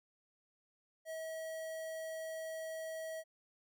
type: tone with notch filter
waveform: square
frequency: 642 Hz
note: E5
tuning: 46 cents flat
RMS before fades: -43 dBFS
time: 1.05-3.24 s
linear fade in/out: 50 ms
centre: 3800 Hz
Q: 1.5
effects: none